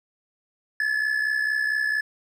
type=tone with amplitude modulation; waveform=triangle; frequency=1720 Hz; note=A6; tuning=40 cents flat; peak=-17 dBFS; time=0.8-2.01 s; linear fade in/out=2 ms; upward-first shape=sine; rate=64.4 Hz; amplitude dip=65%; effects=none